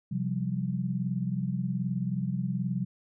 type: chord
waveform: sine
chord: C suspended fourth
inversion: none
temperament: equal with one note detuned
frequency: 130.81 / 174.61 / 193.41 Hz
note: C3 / F3 / G3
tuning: 0 / 0 / -23 cents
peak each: -32 dBFS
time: 0.11-2.85 s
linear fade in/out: 10 ms
effects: none